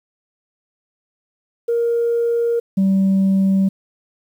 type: tone pair in turn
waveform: sine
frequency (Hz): 468.6 / 192.86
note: A#4 / G3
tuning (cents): +9 / -28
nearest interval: octave + minor third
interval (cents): 1537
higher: first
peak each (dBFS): -14 / -10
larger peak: second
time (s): 1.68-2.6 / 2.77-3.69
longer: neither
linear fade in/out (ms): 10
effects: tanh soft clip ceiling -11 dBFS + 8-bit